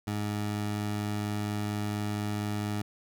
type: tone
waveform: 20% pulse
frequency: 104.3 Hz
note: G#2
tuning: 8 cents sharp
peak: -25 dBFS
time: 0.07-2.82 s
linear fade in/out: 5 ms
effects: none